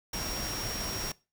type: tone in noise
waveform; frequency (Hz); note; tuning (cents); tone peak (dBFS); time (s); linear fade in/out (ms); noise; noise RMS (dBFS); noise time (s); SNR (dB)
sine; 5590; F8; +1; -37; 0.13-1.12; 5; pink; -36; 0.13-1.12; -4
effects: noise-tail reverb RT60 0.3 s tail -22 dB re dry